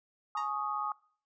sine chord, Ab suspended fourth, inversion none, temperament equal with one note detuned, 841.7 / 1108.7 / 1244.5 Hz, Ab5 / Db6 / Eb6, +23 / 0 / 0 cents, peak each -37 / -38 / -34 dBFS, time 0.35-0.92 s, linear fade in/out 2 ms
sawtooth tone with exponential decay, 932.3 Hz, A#5, in tune, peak -33 dBFS, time 0.37-0.53 s, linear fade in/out 5 ms, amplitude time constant 33 ms
effects noise-tail reverb RT60 0.5 s tail -23 dB re dry + resampled to 16000 Hz

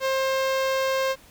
sawtooth tone with notch filter, 531 Hz, C5, 25 cents sharp, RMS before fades -24 dBFS, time 0-1.16 s, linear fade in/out 50 ms, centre 10000 Hz, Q 0.85, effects pink hiss -52 dBFS RMS until 1.3 s

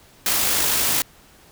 white noise with amplitude modulation, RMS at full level -19 dBFS, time 0.26-1.02 s, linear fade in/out 2 ms, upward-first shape sine, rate 52.8 Hz, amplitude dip 25%, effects pink hiss -51 dBFS RMS until 1.51 s

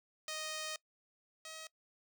5% pulse tone pair in turn, 622.3 / 635 Hz, D#5 / D#5, 0 / +35 cents, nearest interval unison, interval 35 cents, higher second, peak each -28 / -35 dBFS, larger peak first, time 0.28-0.76 / 1.45-1.67 s, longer first, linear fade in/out 2 ms, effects noise-tail reverb RT60 0.1 s tail -22 dB re dry

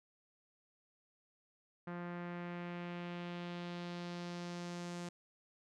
sawtooth tone with low-pass filter sweep, 174.61 Hz, F3, in tune, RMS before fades -44 dBFS, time 1.87-5.09 s, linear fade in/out 5 ms, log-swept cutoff 1600 to 7400 Hz, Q 1.6, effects none

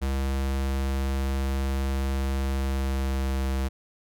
square tone with pitch glide, 67.4 to 66.55 Hz, C#2 to C2, -48 to +30 cents, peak -25 dBFS, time 0.01-3.69 s, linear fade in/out 20 ms, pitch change -22 cents, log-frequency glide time 2.47-3.51 s, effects none

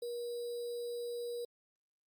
sine tone with sample-and-hold, 477.8 Hz, A#4, 43 cents sharp, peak -37 dBFS, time 0.02-1.45 s, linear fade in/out 5 ms, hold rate 4410 Hz, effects Opus 48 kbps

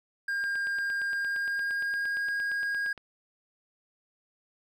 triangle tone with pitch glide, 1607 to 1632.3 Hz, G6 to G#6, +43 to -30 cents, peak -26 dBFS, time 0.28-2.93 s, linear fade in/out 5 ms, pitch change +27 cents, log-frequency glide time 1.08-2.31 s
click train, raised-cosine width 0.3 ms, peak -29 dBFS, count 23, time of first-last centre 0.44-2.977 s, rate 8.67 Hz
effects none

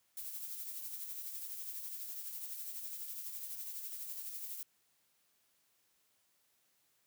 violet noise with tremolo, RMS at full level -42 dBFS, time 0.17-4.63 s, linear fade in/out 2 ms, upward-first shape triangle, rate 12 Hz, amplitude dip 50%, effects white hiss -75 dBFS RMS until 7.06 s + high-pass 60 Hz 12 dB/octave

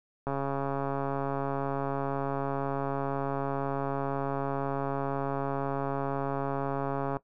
click train, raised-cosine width 1 ms, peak -18 dBFS, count 953, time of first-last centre 0.27-7.169 s, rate 138 Hz, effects noise-tail reverb RT60 0.1 s tail -18 dB re dry

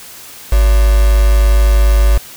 sine tone with quantisation, 51.91 Hz, G#1, in tune, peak -6 dBFS, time 0.52-2.18 s, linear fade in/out 5 ms, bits 3, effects white hiss -34 dBFS RMS until 2.36 s

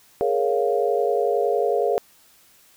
sine chord, Bb minor seventh, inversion third, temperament equal, 415.3 / 466.2 / 554.4 / 698.5 Hz, Ab4 / Bb4 / Db5 / F5, 0 / 0 / 0 / 0 cents, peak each -23 / -23 / -25 / -25 dBFS, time 0.21-1.98 s, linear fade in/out 0 ms, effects white hiss -55 dBFS RMS until 2.76 s

